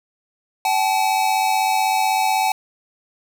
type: tone pair together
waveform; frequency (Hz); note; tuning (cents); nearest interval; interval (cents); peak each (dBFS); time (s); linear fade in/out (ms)
square; 764 / 860; G5 / A5; -45 / -40; major second; 205; -20; 0.65-2.52; 2
effects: none